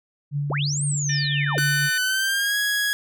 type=tone with tremolo; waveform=sine; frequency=144 Hz; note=D3; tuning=34 cents flat; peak=-21 dBFS; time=0.31-1.9 s; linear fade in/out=50 ms; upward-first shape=triangle; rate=3.9 Hz; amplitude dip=35%
type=linear two-way sweep; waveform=sine; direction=up then down; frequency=246.9 to 8870 to 246.9 Hz; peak=-25 dBFS; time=0.5-1.59 s; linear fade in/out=0 ms; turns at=0.84 s
type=harmonic tone; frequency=600 Hz; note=D5; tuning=37 cents sharp; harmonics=3 / 4 / 5 / 6; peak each=-27 / -37 / -37 / -36 dBFS; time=1.09-1.98 s; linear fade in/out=5 ms
type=tone with pitch glide; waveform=sawtooth; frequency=1500 to 1664.4 Hz; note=F#6 to G#6; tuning=+23 to +3 cents; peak=-17 dBFS; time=1.58-2.93 s; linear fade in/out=0 ms; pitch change=+180 cents; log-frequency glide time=2.01-2.57 s
effects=none

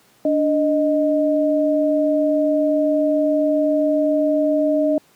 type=tone pair together; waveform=sine; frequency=292.6 / 620 Hz; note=D4 / D#5; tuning=-6 / -6 cents; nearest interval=octave + minor second; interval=1300 cents; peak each=-18 / -17 dBFS; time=0.25-4.98 s; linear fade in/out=2 ms; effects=pink hiss -55 dBFS RMS until 5.15 s + high-pass 150 Hz 12 dB/octave

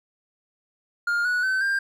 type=tone with pitch steps; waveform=triangle; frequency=1411 / 1469.2 / 1529.8 / 1593 Hz; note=F6 / F#6 / G6 / G6; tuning=+17 / -13 / -43 / +27 cents; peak=-19 dBFS; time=1.07-1.79 s; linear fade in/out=5 ms; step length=180 ms; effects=none

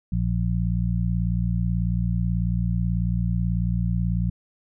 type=harmonic tone; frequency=58.27 Hz; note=A#1; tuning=in tune; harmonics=1 / 2 / 3; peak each=-25 / -25 / -25 dBFS; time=0.12-4.3 s; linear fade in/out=5 ms; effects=none

